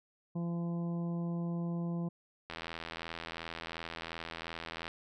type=harmonic tone; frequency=170.7 Hz; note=F3; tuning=39 cents flat; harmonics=1 / 2 / 3 / 4 / 5 / 6; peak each=-33 / -44 / -49 / -51 / -56 / -54 dBFS; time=0.35-2.09 s; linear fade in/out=10 ms
type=click train; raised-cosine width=0.3 ms; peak=-24 dBFS; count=198; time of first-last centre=2.5-4.879 s; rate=82.8 Hz
effects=none